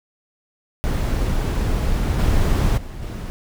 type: noise with level steps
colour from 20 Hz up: brown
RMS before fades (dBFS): -20 / -17 / -32 / -28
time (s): 0.84-3.3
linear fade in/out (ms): 0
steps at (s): 2.18 / 2.77 / 3.02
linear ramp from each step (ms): 10
effects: none